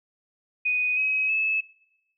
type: tone with pitch steps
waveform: sine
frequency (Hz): 2489 / 2544 / 2601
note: D#7 / D#7 / E7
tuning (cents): 0 / +38 / -24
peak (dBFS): -21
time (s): 0.65-1.61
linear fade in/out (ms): 10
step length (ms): 320
effects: noise-tail reverb RT60 0.9 s tail -21 dB re dry